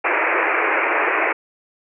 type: band-pass noise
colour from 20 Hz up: white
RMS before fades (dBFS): -19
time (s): 0.04-1.33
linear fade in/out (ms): 10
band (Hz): 310 to 2500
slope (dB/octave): 96
effects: none